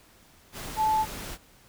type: tone in noise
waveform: sine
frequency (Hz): 870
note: A5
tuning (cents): -20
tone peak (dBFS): -21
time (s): 0.76-1.06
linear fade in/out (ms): 50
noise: pink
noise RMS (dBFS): -38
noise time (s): 0.52-1.38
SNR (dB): +14
effects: pink hiss -57 dBFS RMS until 1.68 s